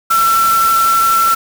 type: tone in noise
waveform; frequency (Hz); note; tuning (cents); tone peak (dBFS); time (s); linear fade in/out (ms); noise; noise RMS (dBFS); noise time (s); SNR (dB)
sine; 1344; E6; +33; -9; 0.1-1.35; 10; white; -21; 0.1-1.35; +9
effects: none